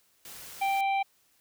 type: noise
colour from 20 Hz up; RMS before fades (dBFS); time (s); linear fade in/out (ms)
white; -45; 0.25-0.81; 2
type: harmonic tone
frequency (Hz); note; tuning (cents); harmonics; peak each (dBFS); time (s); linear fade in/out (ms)
784; G5; 0; 1 / 3 / 4 / 5; -25 / -33 / -45 / -49; 0.61-1.03; 10
effects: white hiss -67 dBFS RMS until 1.4 s